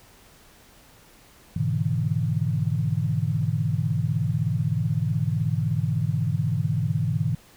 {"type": "chord", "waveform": "sine", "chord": "E dominant seventh", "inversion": "first", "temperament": "equal with one note detuned", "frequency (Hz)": [103.83, 123.47, 146.83, 162.92], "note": ["G#2", "B2", "D3", "E3"], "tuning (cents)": [0, 0, 0, -20], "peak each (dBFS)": -27, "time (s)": [1.56, 7.35], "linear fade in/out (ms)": 5, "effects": ["pink hiss -53 dBFS RMS until 7.56 s"]}